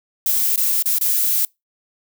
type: noise with dropouts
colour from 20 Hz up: violet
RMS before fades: -18 dBFS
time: 0.26-1.45 s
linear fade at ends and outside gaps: 2 ms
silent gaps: 0.56-0.576 / 0.825-0.857 / 0.985-1.011 s
effects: noise-tail reverb RT60 0.2 s tail -26 dB re dry